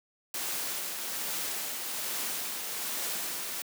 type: noise with tremolo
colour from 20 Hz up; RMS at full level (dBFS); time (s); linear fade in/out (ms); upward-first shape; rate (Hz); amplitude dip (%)
white; -33; 0.34-3.62; 2; triangle; 1.2; 35
effects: high-pass 200 Hz 12 dB/octave